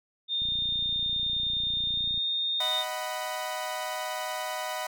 sine tone with pitch glide, 3637 to 3664 Hz, A#7 to A#7, -43 to -31 cents, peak -26 dBFS, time 0.28-2.85 s, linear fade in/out 50 ms, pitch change +12 cents, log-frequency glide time 1.89-2.11 s
click train, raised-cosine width 5 ms, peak -32 dBFS, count 53, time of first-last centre 0.42-2.177 s, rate 29.6 Hz
sawtooth chord, B major, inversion first, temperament equal with one note detuned, 622.3 / 743.4 / 987.8 Hz, D#5 / F#5 / B5, 0 / +8 / 0 cents, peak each -32 dBFS, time 2.6-4.87 s, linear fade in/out 5 ms
effects none

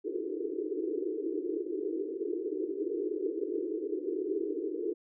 pink band-pass noise, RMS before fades -34 dBFS, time 0.04-4.94 s, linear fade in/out 20 ms, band 310 to 450 Hz, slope 96 dB/octave, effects none

